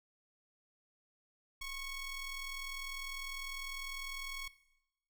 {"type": "ring-modulated tone", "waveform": "sawtooth", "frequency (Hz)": 1100, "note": "C#6", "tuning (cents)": -14, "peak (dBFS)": -34, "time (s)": [1.61, 4.48], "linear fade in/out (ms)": 5, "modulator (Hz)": 1120, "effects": ["noise-tail reverb RT60 0.9 s tail -18 dB re dry"]}